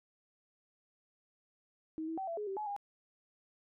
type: tone with pitch steps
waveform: sine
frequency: 316.8 / 324.4 / 767 / 671 / 418.7 / 387.6 / 849 / 810 Hz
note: D#4 / E4 / G5 / E5 / G#4 / G4 / G#5 / G#5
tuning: +31 / -28 / -38 / +31 / +14 / -20 / +38 / -43 cents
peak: -36 dBFS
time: 1.98-2.764 s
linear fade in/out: 0 ms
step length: 98 ms
effects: none